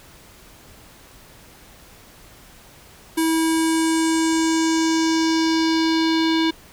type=tone with low-pass filter sweep; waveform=square; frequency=323.8 Hz; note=E4; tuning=31 cents flat; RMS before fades=-19 dBFS; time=3.17-6.51 s; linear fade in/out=10 ms; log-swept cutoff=11000 to 3800 Hz; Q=3; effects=pink hiss -47 dBFS RMS until 6.72 s